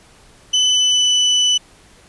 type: tone with pitch glide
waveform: 35% pulse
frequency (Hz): 3011 to 2987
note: F#7 to F#7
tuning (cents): +30 to +16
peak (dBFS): -10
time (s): 0.53-1.58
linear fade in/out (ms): 10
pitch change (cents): -14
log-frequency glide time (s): 0.64-1.11
effects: pink hiss -48 dBFS RMS until 2.08 s + resampled to 24000 Hz